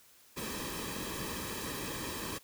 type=noise with comb filter; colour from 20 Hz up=pink; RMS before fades=-39 dBFS; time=0.36-2.39 s; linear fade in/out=20 ms; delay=1.4 ms; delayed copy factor=-0.7; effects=white hiss -61 dBFS RMS until 2.43 s